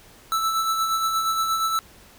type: tone with tremolo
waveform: square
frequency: 1318.5 Hz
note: E6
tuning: in tune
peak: -20 dBFS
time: 0.32-1.79 s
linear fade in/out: 0 ms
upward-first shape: sine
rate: 8.5 Hz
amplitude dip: 40%
effects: pink hiss -50 dBFS RMS until 2.18 s